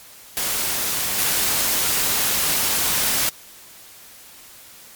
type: noise with level steps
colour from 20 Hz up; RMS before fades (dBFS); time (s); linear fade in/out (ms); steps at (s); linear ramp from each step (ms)
white; -23 / -20; 0.37-3.29; 0; 1.17; 20
effects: white hiss -44 dBFS RMS until 4.95 s + MP3 96 kbps